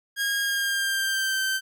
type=tone with pitch glide; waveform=sawtooth; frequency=1630 to 1551.9 Hz; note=G#6 to G6; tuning=-33 to -18 cents; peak=-20 dBFS; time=0.16-1.61 s; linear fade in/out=50 ms; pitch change=-85 cents; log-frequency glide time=0.4-1.41 s; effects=none